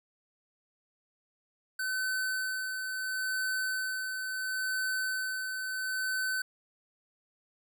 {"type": "tone with tremolo", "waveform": "square", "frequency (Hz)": 1521, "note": "F#6", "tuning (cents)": 47, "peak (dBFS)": -30, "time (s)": [1.79, 6.42], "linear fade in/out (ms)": 5, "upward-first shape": "sine", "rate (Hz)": 0.73, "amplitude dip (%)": 40, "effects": []}